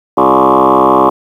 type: tone with frequency modulation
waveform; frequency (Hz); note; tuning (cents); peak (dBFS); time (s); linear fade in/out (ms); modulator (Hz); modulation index
sine; 713; F5; +36; -4; 0.17-1.1; 10; 65.3; 6.8
effects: tanh soft clip ceiling 0 dBFS + 7-bit